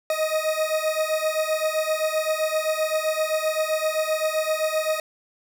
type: beating tone pair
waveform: 40% pulse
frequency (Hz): 622.3 / 630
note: D#5 / D#5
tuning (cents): 0 / +21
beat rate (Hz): 7.7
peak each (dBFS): -24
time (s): 0.1-5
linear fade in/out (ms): 2
effects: none